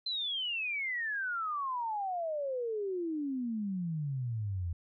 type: exponential sweep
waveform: sine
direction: down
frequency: 4119 to 82.41 Hz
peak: -32 dBFS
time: 0.06-4.73 s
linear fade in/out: 5 ms
effects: none